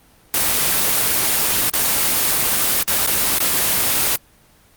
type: noise with dropouts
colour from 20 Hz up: white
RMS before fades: -17 dBFS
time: 0.34-4.16 s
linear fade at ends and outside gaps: 2 ms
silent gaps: 1.699-1.735 / 2.83-2.877 / 3.065-3.073 / 3.386-3.402 s
effects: pink hiss -52 dBFS RMS until 4.76 s + Opus 24 kbps